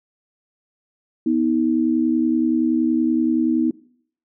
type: tone pair together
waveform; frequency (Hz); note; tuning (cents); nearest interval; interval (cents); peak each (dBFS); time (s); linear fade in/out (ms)
sine; 246.9 / 317.5; B3 / D#4; 0 / +35; major third; 435; -19 / -18; 1.26-3.71; 5
effects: noise-tail reverb RT60 0.6 s tail -20 dB re dry